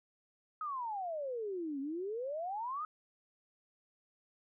sine exponential two-way sweep, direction down then up, 1285 to 266.9 to 1285 Hz, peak -36 dBFS, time 0.61-2.85 s, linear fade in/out 2 ms, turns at 1.8 s, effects none

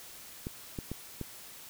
clicks, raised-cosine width 3 ms, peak -23 dBFS, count 4, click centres 0.469 / 0.788 / 0.916 / 1.213 s, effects white hiss -49 dBFS RMS until 1.69 s

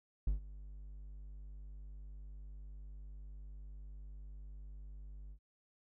triangle tone with ADSR envelope, 50 Hz, G1, 35 cents sharp, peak -26 dBFS, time 0.27-5.39 s, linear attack 5 ms, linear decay 120 ms, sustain -19 dB, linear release 77 ms, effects none

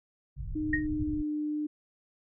pink low-pass noise, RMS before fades -37 dBFS, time 0.36-1.23 s, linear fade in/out 20 ms, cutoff 150 Hz, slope 96 dB/octave
sine tone with pitch glide, 306.5 to 300.4 Hz, D#4 to D4, -26 to +39 cents, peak -29 dBFS, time 0.55-1.67 s, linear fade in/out 10 ms, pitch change -35 cents, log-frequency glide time 0.67-1.31 s
sine tone with exponential decay, 1864.7 Hz, A#6, in tune, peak -22 dBFS, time 0.73-0.87 s, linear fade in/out 5 ms, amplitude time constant 30 ms
effects none

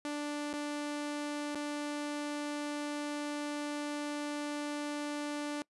sawtooth tone with dropouts, 293.7 Hz, D4, in tune, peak -31 dBFS, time 0.05-5.62 s, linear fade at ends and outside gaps 1 ms, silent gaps 0.53-0.536 / 1.549-1.555 s, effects noise-tail reverb RT60 0.1 s tail -23 dB re dry + resampled to 24000 Hz

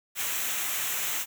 white noise with comb filter, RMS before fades -30 dBFS, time 0.15-1.26 s, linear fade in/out 50 ms, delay 0.21 ms, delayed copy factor -0.6, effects none

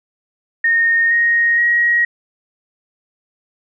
sine tone with pitch steps, 1843 / 1868.7 / 1894.8 Hz, A#6 / A#6 / A#6, -20 / +4 / +28 cents, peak -11 dBFS, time 0.64-2.05 s, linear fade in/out 5 ms, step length 470 ms, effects none

